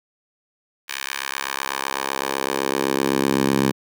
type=tone with high-pass filter sweep; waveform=10% pulse; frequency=67.9 Hz; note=C#2; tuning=35 cents flat; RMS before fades=-23 dBFS; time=0.88-3.72 s; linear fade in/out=20 ms; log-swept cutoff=2000 to 180 Hz; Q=1.1; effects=none